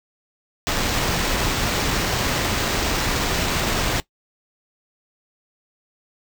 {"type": "noise with sample-and-hold", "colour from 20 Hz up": "pink", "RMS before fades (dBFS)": -22, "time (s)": [0.67, 4], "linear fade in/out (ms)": 0, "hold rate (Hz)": 11025, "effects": ["noise-tail reverb RT60 0.1 s tail -19 dB re dry"]}